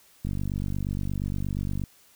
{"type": "click train", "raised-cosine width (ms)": 5, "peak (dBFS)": -18, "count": 78, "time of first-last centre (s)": [0.25, 1.838], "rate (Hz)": 48.5, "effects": ["white hiss -58 dBFS RMS until 2.15 s"]}